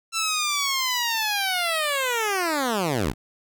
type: linear sweep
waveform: 10% pulse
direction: down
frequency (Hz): 1346 to 46.25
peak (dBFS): -14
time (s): 0.12-3.14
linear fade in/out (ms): 50
effects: none